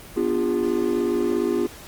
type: chord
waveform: triangle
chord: B diminished seventh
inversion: none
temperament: equal with one note detuned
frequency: 246.9 / 293.7 / 349.2 / 406.3 Hz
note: B3 / D4 / F4 / Ab4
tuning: 0 / 0 / 0 / -38 cents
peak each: -25 / -27 / -21 / -23 dBFS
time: 0.16-1.67 s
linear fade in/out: 10 ms
effects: pink hiss -42 dBFS RMS until 1.87 s + Opus 24 kbps